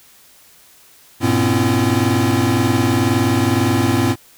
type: tone cluster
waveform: square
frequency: 100.4 / 119.7 / 249.4 / 271.3 / 338.4 Hz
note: G2 / A#2 / B3 / C#4 / E4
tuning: +42 / +46 / +17 / -37 / +45 cents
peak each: -21 dBFS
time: 1.2-4.16 s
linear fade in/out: 50 ms
effects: white hiss -48 dBFS RMS until 4.37 s